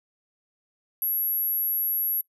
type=tone; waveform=sine; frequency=11610 Hz; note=F#9; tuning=34 cents flat; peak=-21 dBFS; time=1.02-2.21 s; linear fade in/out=2 ms; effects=noise-tail reverb RT60 0.1 s tail -24 dB re dry + tanh soft clip ceiling -21 dBFS